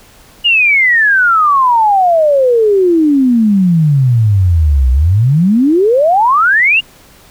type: exponential two-way sweep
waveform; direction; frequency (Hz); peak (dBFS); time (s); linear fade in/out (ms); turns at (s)
sine; down then up; 2900 to 61.6 to 2900; -6; 0.44-6.81; 20; 4.91
effects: pink hiss -42 dBFS RMS until 7.3 s